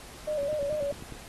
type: tone with vibrato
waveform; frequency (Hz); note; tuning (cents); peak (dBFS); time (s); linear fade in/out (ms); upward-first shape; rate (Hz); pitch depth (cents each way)
sine; 587.3; D5; 0; -27; 0.27-0.92; 10; square; 4.7; 62
type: click train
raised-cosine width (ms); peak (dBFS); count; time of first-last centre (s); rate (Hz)
3; -29; 8; 0.43-1.123; 10.1
effects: pink hiss -47 dBFS RMS until 1.28 s + AAC 32 kbps